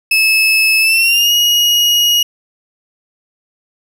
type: tone with pitch glide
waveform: 35% pulse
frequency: 2602 to 2887 Hz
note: E7 to F#7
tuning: -23 to -43 cents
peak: -7 dBFS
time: 0.11-2.23 s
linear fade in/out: 5 ms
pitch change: +180 cents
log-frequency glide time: 0.8-1.33 s
effects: none